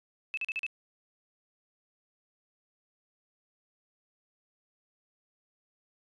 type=tone bursts; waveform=sine; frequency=2614 Hz; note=E7; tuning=15 cents flat; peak=-30 dBFS; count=5; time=0.34-0.665 s; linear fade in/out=0 ms; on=33 ms; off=40 ms; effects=resampled to 22050 Hz